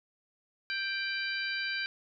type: harmonic tone with a mistuned harmonic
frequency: 786 Hz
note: G5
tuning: 4 cents sharp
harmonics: 2 / 3 / 4 / 5 / 6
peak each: -34 / -37 / -43 / -41 / -40 dBFS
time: 0.7-1.86 s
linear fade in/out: 0 ms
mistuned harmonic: 4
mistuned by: -55 cents
effects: none